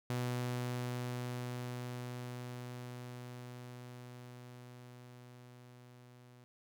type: tone with level ramp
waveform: sawtooth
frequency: 123.47 Hz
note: B2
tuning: in tune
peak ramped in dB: -30 to -53 dBFS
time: 0.1-6.44 s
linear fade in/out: 0 ms
effects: none